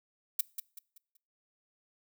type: noise with echo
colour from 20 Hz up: violet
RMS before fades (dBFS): -27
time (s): 0.39-0.41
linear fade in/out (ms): 5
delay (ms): 190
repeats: 4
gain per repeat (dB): -9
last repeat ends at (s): 1.17
effects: noise-tail reverb RT60 0.5 s tail -24 dB re dry